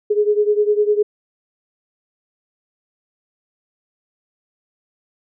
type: beating tone pair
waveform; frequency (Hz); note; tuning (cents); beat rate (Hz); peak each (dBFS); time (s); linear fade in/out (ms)
sine; 415.3 / 425.2; G#4 / G#4; 0 / +41; 9.9; -15 / -18; 0.1-1.03; 10
effects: none